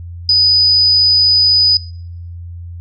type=tone; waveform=sine; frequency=4978 Hz; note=D#8; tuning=in tune; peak=-7 dBFS; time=0.29-1.77 s; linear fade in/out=2 ms; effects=noise-tail reverb RT60 0.7 s tail -24 dB re dry + added 86 Hz sine -26 dBFS peak until 2.8 s